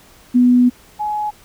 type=tone pair in turn; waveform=sine; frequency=246.9 / 842.5 Hz; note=B3 / G#5; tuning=0 / +25 cents; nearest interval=octave + major sixth; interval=2125 cents; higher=second; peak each=-8 / -18 dBFS; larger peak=first; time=0.34-0.7 / 0.99-1.31 s; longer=first; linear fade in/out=20 ms; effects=pink hiss -47 dBFS RMS until 1.44 s